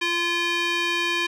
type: tone with band-pass filter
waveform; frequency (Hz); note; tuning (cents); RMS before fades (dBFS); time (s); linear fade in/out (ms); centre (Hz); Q
square; 344.8; F4; -22; -24; 0.01-1.27; 10; 2600; 1.7
effects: none